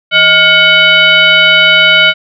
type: tone with frequency modulation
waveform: sine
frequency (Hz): 2217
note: C#7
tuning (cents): 0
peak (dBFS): -3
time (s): 0.11-2.14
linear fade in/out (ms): 50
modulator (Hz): 794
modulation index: 1.5
effects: none